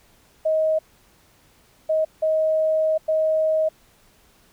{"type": "tone bursts at uneven times", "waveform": "sine", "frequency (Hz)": 630, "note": "D#5", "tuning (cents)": 21, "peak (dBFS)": -17, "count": 4, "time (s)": [[0.45, 0.79], [1.89, 2.05], [2.22, 2.98], [3.08, 3.69]], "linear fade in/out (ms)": 10, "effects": ["pink hiss -57 dBFS RMS until 4.52 s"]}